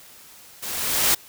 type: noise with level ramp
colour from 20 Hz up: white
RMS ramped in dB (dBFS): -32 to -17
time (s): 0.62-1.15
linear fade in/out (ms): 10
effects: white hiss -47 dBFS RMS until 1.28 s